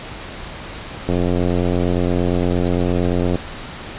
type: click train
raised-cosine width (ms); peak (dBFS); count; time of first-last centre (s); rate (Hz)
2; -6; 202; 1.09-3.356; 88.7
effects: pink hiss -32 dBFS RMS until 3.98 s + resampled to 8000 Hz